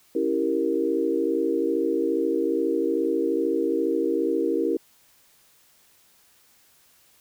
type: chord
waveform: sine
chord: C# diminished seventh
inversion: none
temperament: equal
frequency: 277.2 / 329.6 / 392 / 466.2 Hz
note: C#4 / E4 / G4 / Bb4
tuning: 0 / 0 / 0 / 0 cents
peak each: -29 / -25 / -27 / -26 dBFS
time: 0.15-4.77 s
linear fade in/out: 5 ms
effects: white hiss -59 dBFS RMS until 7.2 s